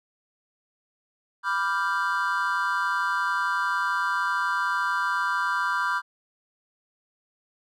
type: chord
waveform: triangle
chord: G dominant seventh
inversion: first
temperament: equal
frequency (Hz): 987.8 / 1174.7 / 1396.9 / 1568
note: B5 / D6 / F6 / G6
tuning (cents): 0 / 0 / 0 / 0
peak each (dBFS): -27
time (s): 1.43-6.02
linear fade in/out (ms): 50
effects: none